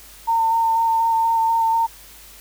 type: tone with vibrato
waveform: sine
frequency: 908 Hz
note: A#5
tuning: 46 cents flat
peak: -15 dBFS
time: 0.27-1.87 s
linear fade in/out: 20 ms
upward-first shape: square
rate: 4.1 Hz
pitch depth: 13 cents each way
effects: added 50 Hz sine -49 dBFS peak until 2.4 s + white hiss -44 dBFS RMS until 2.4 s